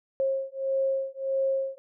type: beating tone pair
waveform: sine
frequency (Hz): 537 / 538.6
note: C5 / C#5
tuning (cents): +45 / -50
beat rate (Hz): 1.6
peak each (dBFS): -28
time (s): 0.2-1.78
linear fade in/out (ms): 0
effects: none